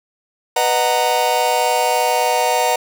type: chord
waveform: 45% pulse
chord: B major seventh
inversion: none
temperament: just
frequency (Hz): 493.9 / 617.4 / 740.8 / 926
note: B4 / D#5 / F#5 / A#5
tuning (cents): 0 / -14 / +2 / -12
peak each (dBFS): -21 / -22 / -19 / -19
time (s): 0.56-2.76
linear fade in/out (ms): 5
effects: none